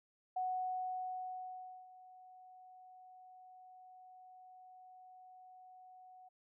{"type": "tone with ADSR envelope", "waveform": "sine", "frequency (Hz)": 740, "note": "F#5", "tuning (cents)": 0, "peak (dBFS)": -34, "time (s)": [0.36, 6.29], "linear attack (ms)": 8, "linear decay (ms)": 1500, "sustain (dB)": -21, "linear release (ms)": 12, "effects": []}